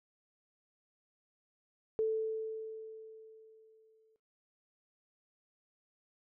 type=tone with exponential decay; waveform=sine; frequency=440.6 Hz; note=A4; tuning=2 cents sharp; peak=-27 dBFS; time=1.99-4.16 s; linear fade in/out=0 ms; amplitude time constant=470 ms; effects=noise-tail reverb RT60 0.4 s tail -19 dB re dry